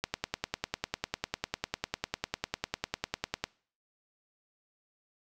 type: click train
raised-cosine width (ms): 0.2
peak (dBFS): -13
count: 35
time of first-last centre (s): 0.04-3.44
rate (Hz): 10
effects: noise-tail reverb RT60 0.5 s tail -24 dB re dry